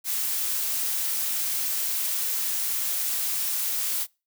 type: noise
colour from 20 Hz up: blue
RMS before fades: -27 dBFS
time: 0.04-4.07 s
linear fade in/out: 50 ms
effects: noise-tail reverb RT60 0.3 s tail -26 dB re dry